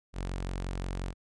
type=tone; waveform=sawtooth; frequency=45.63 Hz; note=F#1; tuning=23 cents flat; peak=-29 dBFS; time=0.13-1.14 s; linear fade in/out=50 ms; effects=resampled to 22050 Hz